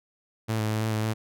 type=tone with pitch steps; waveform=sawtooth; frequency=111 / 108 / 108.8 / 110.6 / 108.3 / 110.2 Hz; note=A2 / A2 / A2 / A2 / A2 / A2; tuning=+16 / -32 / -19 / +9 / -27 / +3 cents; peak=-21 dBFS; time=0.48-1.14 s; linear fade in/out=20 ms; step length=110 ms; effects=none